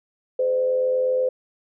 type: tone with frequency modulation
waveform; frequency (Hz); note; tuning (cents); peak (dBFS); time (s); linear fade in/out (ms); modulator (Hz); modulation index
sine; 512; C5; -38; -18; 0.39-1.29; 5; 88.3; 0.39
effects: none